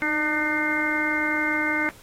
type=harmonic tone with a mistuned harmonic; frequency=301.7 Hz; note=D4; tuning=47 cents sharp; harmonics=1 / 2 / 3 / 4 / 5 / 6 / 7; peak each=-28 / -35 / -33 / -35 / -27 / -34 / -25 dBFS; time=0.02-1.89 s; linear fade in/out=0 ms; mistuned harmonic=1; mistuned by=+34 cents; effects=pink hiss -50 dBFS RMS until 2.02 s + AAC 48 kbps